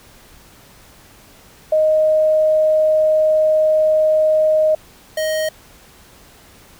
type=tone pair in turn; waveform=sine / square; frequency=622.3 / 625.4 Hz; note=D#5 / D#5; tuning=0 / +9 cents; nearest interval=unison; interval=9 cents; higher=second; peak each=-11 / -18 dBFS; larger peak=first; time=1.72-4.75 / 5.17-5.49 s; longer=first; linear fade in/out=5 ms; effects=pink hiss -46 dBFS RMS until 6.79 s